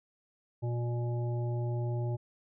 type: harmonic tone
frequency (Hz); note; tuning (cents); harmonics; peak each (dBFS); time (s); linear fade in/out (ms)
119.8; A#2; +48; 1 / 3 / 5 / 7; -30 / -40 / -44 / -47; 0.62-2.17; 20
effects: none